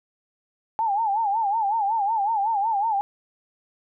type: tone with vibrato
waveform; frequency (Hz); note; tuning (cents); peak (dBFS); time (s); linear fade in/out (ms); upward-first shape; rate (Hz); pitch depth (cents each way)
sine; 850; G#5; +40; -20; 0.79-3.01; 0; sine; 5.4; 140
effects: none